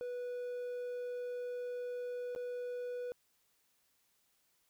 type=tone with dropouts; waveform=triangle; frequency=491.3 Hz; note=B4; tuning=9 cents flat; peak=-36 dBFS; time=0.01-3.12 s; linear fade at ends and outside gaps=0 ms; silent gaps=2.35-2.361 s; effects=white hiss -75 dBFS RMS until 4.69 s